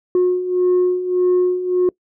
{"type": "beating tone pair", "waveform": "sine", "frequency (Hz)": [360.8, 362.5], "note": ["F#4", "F#4"], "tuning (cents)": [-44, -35], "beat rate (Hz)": 1.7, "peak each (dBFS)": [-18, -13], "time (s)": [0.15, 1.89], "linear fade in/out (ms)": 2, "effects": ["noise-tail reverb RT60 0.1 s tail -24 dB re dry", "tanh soft clip ceiling -10 dBFS"]}